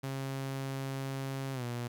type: tone with pitch glide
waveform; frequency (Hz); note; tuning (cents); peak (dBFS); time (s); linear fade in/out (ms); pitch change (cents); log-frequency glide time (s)
sawtooth; 135.2 to 120.45; C#3 to B2; -43 to -43; -31; 0.03-1.88; 10; -200; 1.53-1.64
effects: 12-bit